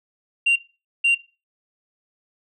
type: tone bursts at uneven times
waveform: sine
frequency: 2768 Hz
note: F7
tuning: 16 cents flat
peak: -12 dBFS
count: 2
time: 0.46-0.56 / 1.04-1.15 s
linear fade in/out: 10 ms
effects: noise-tail reverb RT60 0.3 s tail -18 dB re dry + tanh soft clip ceiling -13 dBFS